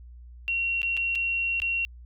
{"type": "tone with dropouts", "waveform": "sine", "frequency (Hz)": 2740, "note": "F7", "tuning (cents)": -34, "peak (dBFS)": -24, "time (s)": [0.48, 1.85], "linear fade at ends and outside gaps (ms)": 0, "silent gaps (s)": [[0.818, 0.83], [0.968, 0.974], [1.152, 1.156], [1.601, 1.619]], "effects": ["added 60 Hz sine -43 dBFS peak until 2.05 s"]}